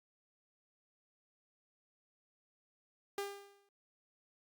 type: tone with exponential decay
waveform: sawtooth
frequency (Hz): 400.8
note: G4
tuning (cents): +38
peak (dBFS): -31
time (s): 3.18-3.69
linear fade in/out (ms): 2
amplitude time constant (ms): 110
effects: Opus 48 kbps